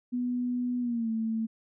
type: tone with pitch glide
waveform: sine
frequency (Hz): 246.4 to 223.4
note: B3 to A3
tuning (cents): -4 to +27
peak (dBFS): -27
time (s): 0.12-1.47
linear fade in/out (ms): 20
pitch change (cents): -169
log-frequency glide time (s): 0.8-1.1
effects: none